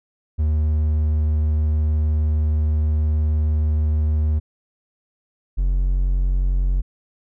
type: tone pair in turn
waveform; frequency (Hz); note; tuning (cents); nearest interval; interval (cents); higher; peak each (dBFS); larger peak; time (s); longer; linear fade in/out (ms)
triangle; 76.6 / 45.55; D#2 / F#1; -27 / -26; major sixth; 899; first; -14; neither; 0.38-4.4 / 5.57-6.82; first; 20
effects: none